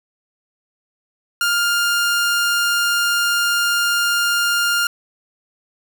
sawtooth tone, 1405 Hz, F6, 10 cents sharp, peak -12 dBFS, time 1.41-4.87 s, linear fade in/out 2 ms, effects none

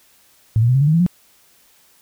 sine tone with pitch steps, 110 / 117.9 / 126.36 / 135.43 / 145.15 / 155.56 / 166.73 / 178.7 Hz, A2 / A#2 / B2 / C#3 / D3 / D#3 / E3 / F3, 0 / +20 / +40 / -40 / -20 / 0 / +20 / +40 cents, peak -11 dBFS, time 0.56-1.064 s, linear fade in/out 0 ms, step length 63 ms, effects white hiss -54 dBFS RMS until 2.01 s

